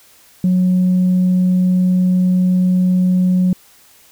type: tone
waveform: sine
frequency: 182.8 Hz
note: F#3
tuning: 21 cents flat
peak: -9 dBFS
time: 0.44-3.53 s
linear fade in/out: 2 ms
effects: tanh soft clip ceiling -8 dBFS + white hiss -48 dBFS RMS until 4.11 s